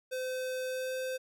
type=tone with pitch glide; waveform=square; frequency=513 to 516.9 Hz; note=C5 to C5; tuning=-34 to -21 cents; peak=-34 dBFS; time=0.11-1.18 s; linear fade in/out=20 ms; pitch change=+13 cents; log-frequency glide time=0.67-0.94 s; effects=none